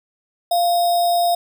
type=tone with sample-and-hold; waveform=sine; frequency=695 Hz; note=F5; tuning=9 cents flat; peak=-14 dBFS; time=0.51-1.35 s; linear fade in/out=5 ms; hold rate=4410 Hz; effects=none